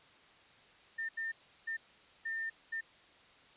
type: tone bursts at uneven times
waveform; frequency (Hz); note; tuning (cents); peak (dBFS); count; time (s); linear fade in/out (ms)
sine; 1805; A6; +44; -35; 5; 0.98-1.09 / 1.17-1.32 / 1.67-1.77 / 2.25-2.5 / 2.72-2.81; 10
effects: white hiss -61 dBFS RMS until 3.56 s + resampled to 8000 Hz